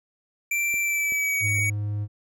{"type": "tone with pitch glide", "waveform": "square", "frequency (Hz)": [2349, 2247], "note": ["D7", "C#7"], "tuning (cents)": [0, 23], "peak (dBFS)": -23, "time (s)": [0.51, 1.7], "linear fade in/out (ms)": 5, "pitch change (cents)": -77, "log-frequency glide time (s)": [0.8, 1.46]}
{"type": "clicks", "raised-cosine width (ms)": 2, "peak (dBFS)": -29, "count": 3, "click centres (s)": [0.741, 1.122, 1.587]}
{"type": "tone", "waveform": "triangle", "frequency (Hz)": 103.83, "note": "G#2", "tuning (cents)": 0, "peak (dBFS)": -23, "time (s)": [1.4, 2.08], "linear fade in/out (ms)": 50}
{"effects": []}